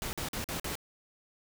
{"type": "noise bursts", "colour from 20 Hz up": "pink", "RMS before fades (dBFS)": -36, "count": 5, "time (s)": [0.02, 0.754], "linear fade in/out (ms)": 0, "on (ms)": 110, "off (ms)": 46, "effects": []}